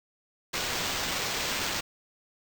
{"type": "noise with sample-and-hold", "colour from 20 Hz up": "blue", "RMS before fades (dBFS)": -31, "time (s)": [0.53, 1.81], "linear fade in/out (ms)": 10, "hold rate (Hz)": 11025, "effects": []}